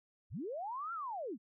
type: linear two-way sweep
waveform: sine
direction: up then down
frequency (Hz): 51.91 to 1396.9 to 178.4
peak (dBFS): -38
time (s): 0.3-1.38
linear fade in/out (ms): 50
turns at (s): 0.93
effects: none